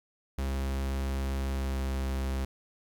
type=tone with pitch glide; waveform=45% pulse; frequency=67.3 to 66.57 Hz; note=C2 to C2; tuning=+49 to +31 cents; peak=-29 dBFS; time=0.38-2.45 s; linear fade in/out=5 ms; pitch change=-18 cents; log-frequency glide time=1.45-1.81 s; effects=11-bit